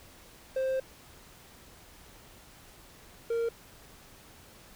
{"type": "tone pair in turn", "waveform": "triangle", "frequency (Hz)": [526, 463.2], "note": ["C5", "A#4"], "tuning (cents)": [9, -11], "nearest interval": "major second", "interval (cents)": 220, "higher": "first", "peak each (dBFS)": -25, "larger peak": "neither", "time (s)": [[0.56, 0.8], [3.3, 3.49]], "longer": "first", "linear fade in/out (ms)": 5, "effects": ["pink hiss -54 dBFS RMS until 4.75 s"]}